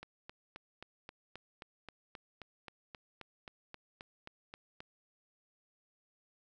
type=click train; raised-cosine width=0.3 ms; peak=-30 dBFS; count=19; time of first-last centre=0.03-4.805 s; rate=3.77 Hz; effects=none